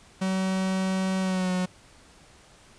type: tone with pitch glide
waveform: 45% pulse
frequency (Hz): 189.1 to 182.87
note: F#3 to F#3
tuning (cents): +38 to -20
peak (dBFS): -24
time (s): 0.21-1.66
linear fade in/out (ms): 10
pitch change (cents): -58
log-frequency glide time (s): 1.2-1.52
effects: pink hiss -54 dBFS RMS until 2.78 s + resampled to 22050 Hz